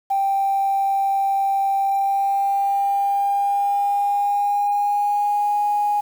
sine tone with pitch glide, 786 to 826.5 Hz, G5 to G#5, +4 to -9 cents, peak -16 dBFS, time 0.1-6.01 s, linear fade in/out 10 ms, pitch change +87 cents, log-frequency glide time 1.81-5.6 s, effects tanh soft clip ceiling -12 dBFS + 7-bit

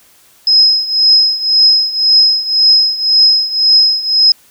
sine tone with tremolo, 5110 Hz, D#8, 45 cents sharp, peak -3 dBFS, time 0.47-4.32 s, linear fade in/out 2 ms, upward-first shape triangle, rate 1.9 Hz, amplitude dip 85%, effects white hiss -47 dBFS RMS until 4.5 s

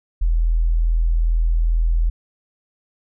sine tone, 41.2 Hz, E1, in tune, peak -14 dBFS, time 0.21-2.1 s, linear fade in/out 10 ms, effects none

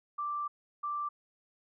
sine tone bursts at uneven times, 1175 Hz, D6, 1 cent sharp, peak -32 dBFS, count 2, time 0.18-0.48 / 0.83-1.09 s, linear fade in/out 10 ms, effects none

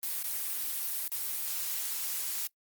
blue noise with dropouts, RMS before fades -34 dBFS, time 0.03-2.47 s, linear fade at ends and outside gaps 1 ms, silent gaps 0.229-0.241 / 1.079-1.117 s, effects noise-tail reverb RT60 0.1 s tail -23 dB re dry + Opus 32 kbps

